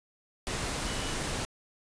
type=tone in noise; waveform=sine; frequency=2960 Hz; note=F#7; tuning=in tune; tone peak=-44 dBFS; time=0.86-1.13 s; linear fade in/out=0 ms; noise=pink; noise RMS=-33 dBFS; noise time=0.47-1.45 s; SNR=-14 dB; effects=resampled to 22050 Hz